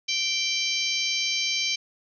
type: harmonic tone with a mistuned harmonic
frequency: 779 Hz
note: G5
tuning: 11 cents flat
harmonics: 3 / 4 / 5 / 6 / 7 / 8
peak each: -29 / -30 / -31 / -32 / -32 / -33 dBFS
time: 0.08-1.76 s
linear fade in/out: 10 ms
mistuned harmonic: 5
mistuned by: +38 cents
effects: none